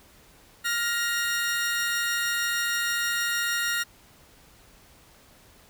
sawtooth tone pair together, 1406.9 / 1878 Hz, F6 / A#6, +12 / +12 cents, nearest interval perfect fourth, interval 500 cents, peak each -24 dBFS, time 0.64-3.84 s, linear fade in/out 20 ms, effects pink hiss -55 dBFS RMS until 5.69 s

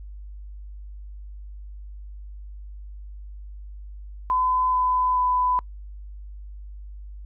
sine tone with pitch steps, 1013 / 1006.6 / 1000.2 Hz, B5 / B5 / B5, +44 / +33 / +22 cents, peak -19 dBFS, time 4.3-5.59 s, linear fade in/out 0 ms, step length 430 ms, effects noise-tail reverb RT60 0.1 s tail -26 dB re dry + added 50 Hz sine -36 dBFS peak until 7.25 s

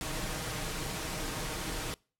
pink noise with comb filter, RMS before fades -36 dBFS, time 0.01-1.94 s, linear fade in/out 0 ms, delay 6.4 ms, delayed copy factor +0.5, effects noise-tail reverb RT60 0.4 s tail -26 dB re dry + low-pass 12000 Hz 12 dB/octave

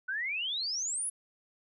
sine exponential sweep, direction up, 1469 to 10810 Hz, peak -31 dBFS, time 0.08-1.1 s, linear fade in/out 10 ms, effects none

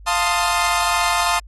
sawtooth chord, F dominant seventh, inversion none, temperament equal with one note detuned, 698.5 / 887.7 / 1046.5 / 1244.5 Hz, F5 / A5 / C6 / Eb6, 0 / +15 / 0 / 0 cents, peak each -19 dBFS, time 0.06-1.4 s, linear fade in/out 20 ms, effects added 50 Hz sine -38 dBFS peak until 1.47 s + AAC 32 kbps

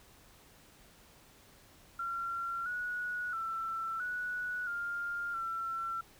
sine tone with pitch steps, 1371 / 1462 / 1337 / 1472 / 1402 / 1349 Hz, F6 / F#6 / E6 / F#6 / F6 / E6, -32 / -21 / +24 / -9 / +6 / +40 cents, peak -34 dBFS, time 1.99-6.01 s, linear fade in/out 5 ms, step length 670 ms, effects pink hiss -60 dBFS RMS until 6.19 s

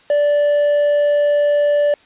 triangle tone with quantisation, 584 Hz, D5, 10 cents flat, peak -10 dBFS, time 0.1-1.94 s, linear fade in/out 2 ms, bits 5, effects white hiss -50 dBFS RMS until 2.05 s + resampled to 8000 Hz

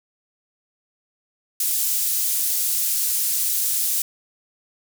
pink high-pass noise, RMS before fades -22 dBFS, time 1.6-4.02 s, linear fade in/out 2 ms, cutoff 8800 Hz, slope 12 dB/octave, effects none

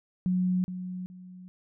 sine tone with echo, 182.6 Hz, F#3, 23 cents flat, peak -23 dBFS, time 0.26-0.64 s, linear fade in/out 0 ms, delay 420 ms, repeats 2, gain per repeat -10 dB, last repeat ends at 1.48 s, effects none

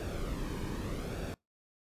brown noise with flanger, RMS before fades -37 dBFS, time 0-1.34 s, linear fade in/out 0 ms, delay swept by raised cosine 0.97 to 1.51 ms, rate 0.82 Hz, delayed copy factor -0.55, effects noise-tail reverb RT60 0.2 s tail -25 dB re dry + resampled to 32000 Hz

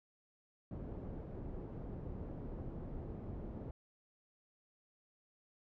pink low-pass noise, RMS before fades -45 dBFS, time 0.71-3.71 s, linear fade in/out 2 ms, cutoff 430 Hz, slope 12 dB/octave, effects none

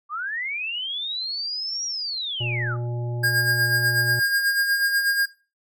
sine linear two-way sweep, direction up then down, 1142 to 5730 to 1142 Hz, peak -26 dBFS, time 0.09-2.77 s, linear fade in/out 50 ms, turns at 1.85 s
harmonic tone, 120 Hz, B2, 49 cents flat, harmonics 1 / 3 / 5 / 7, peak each -26 / -36 / -40 / -43 dBFS, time 2.4-4.2 s, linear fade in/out 10 ms
square tone with tremolo, 1619 Hz, G#6, 45 cents flat, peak -18 dBFS, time 3.23-5.26 s, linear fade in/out 10 ms, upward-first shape sine, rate 8.2 Hz, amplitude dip 50%
effects noise-tail reverb RT60 0.3 s tail -17 dB re dry

